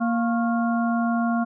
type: harmonic tone with a mistuned harmonic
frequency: 233.1 Hz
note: A#3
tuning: in tune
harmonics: 1 / 3 / 5 / 6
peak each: -21 / -27 / -32 / -32 dBFS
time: 0-1.45 s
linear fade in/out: 20 ms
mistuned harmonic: 5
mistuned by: -110 cents
effects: none